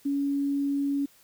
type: tone with quantisation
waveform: sine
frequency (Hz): 280.9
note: C#4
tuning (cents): +23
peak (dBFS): -24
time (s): 0.05-1.06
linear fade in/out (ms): 10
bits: 9
effects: white hiss -59 dBFS RMS until 1.23 s